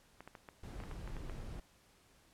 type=clicks; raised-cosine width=0.5 ms; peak=-34 dBFS; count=10; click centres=0.206 / 0.276 / 0.352 / 0.488 / 0.802 / 0.837 / 0.913 / 1.076 / 1.167 / 1.297 s
type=noise; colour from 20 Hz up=brown; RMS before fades=-45 dBFS; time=0.63-1.6 s; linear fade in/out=5 ms
effects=pink hiss -67 dBFS RMS until 2.33 s + low-pass 12000 Hz 12 dB/octave